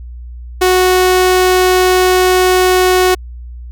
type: tone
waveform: sawtooth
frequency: 368.2 Hz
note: F#4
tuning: 8 cents flat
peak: -4 dBFS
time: 0.61-3.15 s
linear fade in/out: 10 ms
effects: added 60 Hz sine -26 dBFS peak until 3.71 s